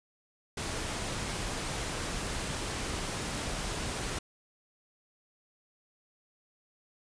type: noise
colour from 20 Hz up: pink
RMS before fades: -35 dBFS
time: 0.57-4.19 s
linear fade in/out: 5 ms
type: clicks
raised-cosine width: 5 ms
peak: -27 dBFS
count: 4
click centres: 2.037 / 2.941 / 3.477 / 3.839 s
effects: resampled to 22050 Hz